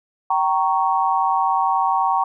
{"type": "chord", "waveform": "sine", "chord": "G diminished", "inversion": "none", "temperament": "equal with one note detuned", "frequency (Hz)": [771.9, 932.3, 1108.7], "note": ["G5", "Bb5", "Db6"], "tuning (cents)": [-27, 0, 0], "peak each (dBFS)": [-20, -20, -21], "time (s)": [0.3, 2.24], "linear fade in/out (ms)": 5, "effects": []}